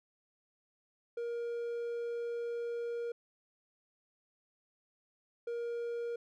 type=tone bursts at uneven times; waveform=triangle; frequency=471.3 Hz; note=A#4; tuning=19 cents sharp; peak=-33 dBFS; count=2; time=1.17-3.12 / 5.47-6.16 s; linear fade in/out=5 ms; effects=none